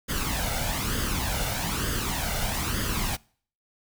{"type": "noise with flanger", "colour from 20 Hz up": "pink", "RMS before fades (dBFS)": -28, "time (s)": [0.08, 3.17], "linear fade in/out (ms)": 20, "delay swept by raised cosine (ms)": [0.61, 1.42], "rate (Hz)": 1.1, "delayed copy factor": 0.6, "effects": ["noise-tail reverb RT60 0.5 s tail -25 dB re dry"]}